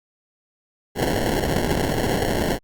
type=noise with sample-and-hold; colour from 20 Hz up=white; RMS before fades=-22 dBFS; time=0.95-2.59 s; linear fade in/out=50 ms; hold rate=1225 Hz; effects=Opus 48 kbps